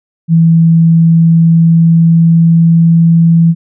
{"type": "tone with pitch glide", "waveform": "sine", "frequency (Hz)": [164.81, 166.34], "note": ["E3", "E3"], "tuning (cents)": [0, 16], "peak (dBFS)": -3, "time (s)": [0.28, 3.55], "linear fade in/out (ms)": 50, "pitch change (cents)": 16, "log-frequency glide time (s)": [0.75, 3.08], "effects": []}